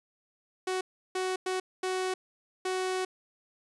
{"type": "tone bursts at uneven times", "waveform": "sawtooth", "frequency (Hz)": 372.3, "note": "F#4", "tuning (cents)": 11, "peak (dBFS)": -25, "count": 5, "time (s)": [[0.67, 0.81], [1.15, 1.36], [1.46, 1.6], [1.83, 2.14], [2.65, 3.05]], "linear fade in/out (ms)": 5, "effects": ["resampled to 24000 Hz"]}